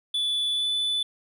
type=tone with pitch glide; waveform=triangle; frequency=3461 to 3487 Hz; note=A7 to A7; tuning=-29 to -16 cents; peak=-22 dBFS; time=0.14-1.03 s; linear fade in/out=5 ms; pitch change=+13 cents; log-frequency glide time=0.53-0.67 s; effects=none